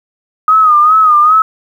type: tone with vibrato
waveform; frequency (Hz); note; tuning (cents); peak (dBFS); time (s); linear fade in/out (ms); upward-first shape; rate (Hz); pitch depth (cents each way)
sine; 1244.5; D#6; 0; -4; 0.48-1.42; 2; sine; 2.5; 75
effects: 7-bit